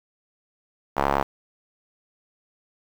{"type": "tone with band-pass filter", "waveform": "sawtooth", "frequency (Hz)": 69.6, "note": "C#2", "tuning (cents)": 8, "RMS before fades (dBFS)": -23, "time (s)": [0.96, 1.24], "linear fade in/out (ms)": 20, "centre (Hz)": 910, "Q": 1.9, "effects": ["7-bit"]}